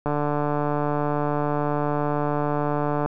click train, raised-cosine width 1 ms, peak -11 dBFS, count 442, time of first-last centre 0.06-3.06 s, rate 147 Hz, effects none

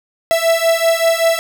45% pulse beating tone pair, 659.3 / 664.5 Hz, E5 / E5, 0 / +14 cents, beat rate 5.2 Hz, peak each -15 dBFS, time 0.31-1.39 s, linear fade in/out 0 ms, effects none

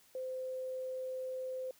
sine tone, 516 Hz, C5, 24 cents flat, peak -37 dBFS, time 0.15-1.71 s, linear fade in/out 2 ms, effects white hiss -65 dBFS RMS until 1.79 s

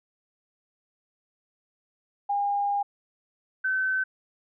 sine tone pair in turn, 810 / 1529.1 Hz, G#5 / G6, -43 / -43 cents, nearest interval major seventh, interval 1100 cents, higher second, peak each -23 dBFS, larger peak neither, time 2.29-2.83 / 3.64-4.04 s, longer first, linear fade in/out 10 ms, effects none

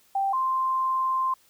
sine tone pair in turn, 784 / 1046.5 Hz, G5 / C6, 0 / 0 cents, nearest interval perfect fourth, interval 500 cents, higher second, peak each -22 dBFS, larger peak neither, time 0.15-0.33 / 0.33-1.34 s, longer second, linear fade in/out 5 ms, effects white hiss -61 dBFS RMS until 1.49 s

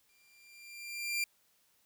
sawtooth tone with exponential growth, 2378 Hz, D7, 21 cents sharp, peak -26 dBFS, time 0.09-1.24 s, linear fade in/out 2 ms, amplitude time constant 250 ms, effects white hiss -71 dBFS RMS until 1.85 s

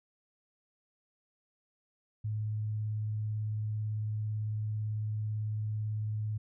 sine tone with vibrato, 107.2 Hz, A2, 45 cents flat, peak -31 dBFS, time 2.24-6.38 s, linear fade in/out 10 ms, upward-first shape square, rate 18 Hz, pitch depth 10 cents each way, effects none

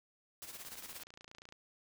white noise with tremolo, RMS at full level -46 dBFS, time 0.42-1.03 s, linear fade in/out 0 ms, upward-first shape sine, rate 17 Hz, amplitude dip 65%
click train, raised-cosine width 0.2 ms, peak -35 dBFS, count 26, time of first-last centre 0.65-1.524 s, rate 28.6 Hz
effects none

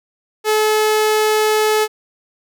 sawtooth tone, 430 Hz, A4, 40 cents flat, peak -9 dBFS, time 0.44-1.88 s, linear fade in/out 50 ms, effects none

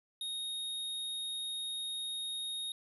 square tone, 3729 Hz, A#7, in tune, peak -37 dBFS, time 0.21-2.72 s, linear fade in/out 2 ms, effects resampled to 32000 Hz

